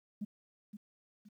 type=tone with echo; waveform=sine; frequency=207.7 Hz; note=G#3; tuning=in tune; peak=-34 dBFS; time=0.21-0.25 s; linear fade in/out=10 ms; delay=520 ms; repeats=2; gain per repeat=-9 dB; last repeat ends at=1.29 s; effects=tanh soft clip ceiling -30 dBFS + 12-bit